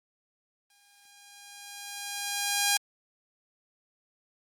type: tone with exponential growth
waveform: 5% pulse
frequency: 811 Hz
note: G#5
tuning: 41 cents flat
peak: -10 dBFS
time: 0.7-2.77 s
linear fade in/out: 2 ms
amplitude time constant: 450 ms
effects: Opus 32 kbps